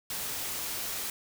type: noise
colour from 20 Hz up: white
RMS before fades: -35 dBFS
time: 0.1-1.1 s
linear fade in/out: 2 ms
effects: none